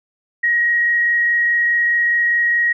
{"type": "tone with frequency modulation", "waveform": "sine", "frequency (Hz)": 1892, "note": "A#6", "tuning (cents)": 25, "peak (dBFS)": -13, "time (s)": [0.43, 2.73], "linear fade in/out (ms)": 10, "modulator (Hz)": 24.8, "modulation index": 0.47, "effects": []}